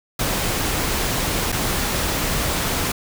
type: noise with dropouts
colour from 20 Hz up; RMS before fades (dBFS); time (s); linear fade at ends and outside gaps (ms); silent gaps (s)
pink; -22; 0.19-2.92; 5; 1.52-1.524
effects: none